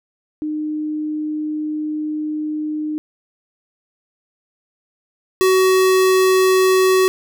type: tone pair in turn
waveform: sine / square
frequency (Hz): 305.2 / 375.4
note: D#4 / F#4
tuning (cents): -33 / +25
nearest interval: major third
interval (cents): 358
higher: second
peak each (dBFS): -20 / -12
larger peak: second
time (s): 0.42-2.98 / 5.41-7.08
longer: first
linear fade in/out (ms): 0
effects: none